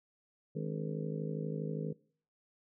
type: harmonic tone with a mistuned harmonic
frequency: 52.4 Hz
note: G#1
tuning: 16 cents sharp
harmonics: 3 / 4 / 5 / 6 / 7 / 8 / 9 / 10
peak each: -37 / -42 / -46 / -49 / -54 / -43 / -44 / -51 dBFS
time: 0.55-1.93 s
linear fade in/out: 10 ms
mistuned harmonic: 6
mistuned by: -100 cents
effects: noise-tail reverb RT60 0.5 s tail -22 dB re dry